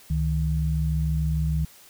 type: tone pair together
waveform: sine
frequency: 69.4 / 156.07 Hz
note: C#2 / D#3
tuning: +3 / +6 cents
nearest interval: octave + major second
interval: 1403 cents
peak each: -24 dBFS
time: 0.1-1.65 s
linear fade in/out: 5 ms
effects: white hiss -51 dBFS RMS until 1.89 s